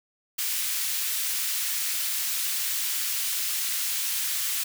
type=high-pass noise; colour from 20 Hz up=white; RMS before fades=-28 dBFS; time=0.38-4.64 s; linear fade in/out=10 ms; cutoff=1900 Hz; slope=12 dB/octave; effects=none